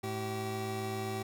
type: tone pair together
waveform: 25% pulse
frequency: 107.92 / 384.3 Hz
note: A2 / G4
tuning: -33 / -34 cents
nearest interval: octave + minor seventh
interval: 2199 cents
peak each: -34 / -33 dBFS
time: 0.03-1.23 s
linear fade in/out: 10 ms
effects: none